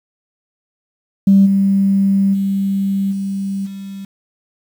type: tone with level steps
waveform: sine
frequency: 196 Hz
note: G3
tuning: in tune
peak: -5 / -10 / -14 / -18 / -26 dBFS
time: 1.27-4.05 s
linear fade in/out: 5 ms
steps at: 1.45 / 2.33 / 3.11 / 3.65 s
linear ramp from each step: 20 ms
effects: tanh soft clip ceiling -1 dBFS + 7-bit